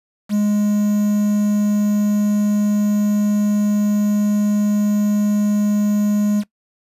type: tone with quantisation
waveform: triangle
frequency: 207.7 Hz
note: G#3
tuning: in tune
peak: -12 dBFS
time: 0.29-6.44 s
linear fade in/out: 50 ms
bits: 6
effects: noise-tail reverb RT60 0.1 s tail -20 dB re dry + resampled to 32000 Hz